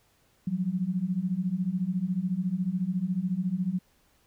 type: beating tone pair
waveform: sine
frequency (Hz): 174.61 / 188.61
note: F3 / F#3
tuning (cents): 0 / +33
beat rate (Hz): 14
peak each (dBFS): -30 / -28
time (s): 0.47-3.79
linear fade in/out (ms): 5
effects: pink hiss -66 dBFS RMS until 4.26 s